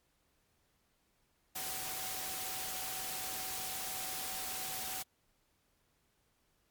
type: tone in noise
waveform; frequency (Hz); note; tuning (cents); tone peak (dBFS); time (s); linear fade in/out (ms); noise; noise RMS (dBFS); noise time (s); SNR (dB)
sine; 756; F#5; +37; -48; 1.55-5.03; 10; white; -40; 1.55-5.03; -11
effects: pink hiss -75 dBFS RMS until 6.7 s + MP3 96 kbps